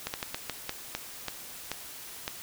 slowing click train, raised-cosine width 0.2 ms, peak -14 dBFS, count 10, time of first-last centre 0.07-2.279 s, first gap 69 ms, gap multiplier 1.3, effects white hiss -44 dBFS RMS until 2.42 s

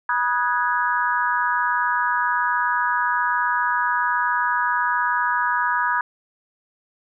sine chord, G# minor seventh, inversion first, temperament equal with one note detuned, 971.9 / 1244.5 / 1480 / 1661.2 Hz, B5 / D#6 / F#6 / G#6, -28 / 0 / 0 / 0 cents, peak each -22 / -25 / -26 / -24 dBFS, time 0.09-6.01 s, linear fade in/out 2 ms, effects none

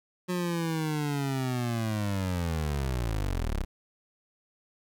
25% pulse linear sweep, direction down, 181.7 to 30.99 Hz, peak -24 dBFS, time 0.28-3.65 s, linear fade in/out 20 ms, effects 11-bit

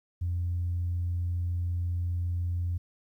sine tone, 87.31 Hz, F2, in tune, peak -26 dBFS, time 0.21-2.78 s, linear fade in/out 10 ms, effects tanh soft clip ceiling -23 dBFS + 11-bit

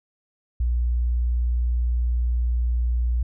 sine tone, 59.9 Hz, A#1, 48 cents sharp, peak -19 dBFS, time 0.6-3.23 s, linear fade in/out 5 ms, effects none

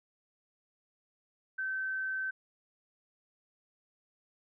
sine tone, 1540 Hz, G6, 31 cents flat, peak -32 dBFS, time 1.58-2.31 s, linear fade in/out 10 ms, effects none

